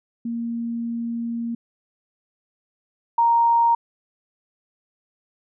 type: tone pair in turn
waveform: sine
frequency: 233.1 / 932.4 Hz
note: A#3 / A#5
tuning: 0 / 0 cents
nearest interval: 2 octaves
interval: 2400 cents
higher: second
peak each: -24 / -14 dBFS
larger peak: second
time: 0.25-1.55 / 3.18-3.75 s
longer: first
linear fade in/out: 5 ms
effects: none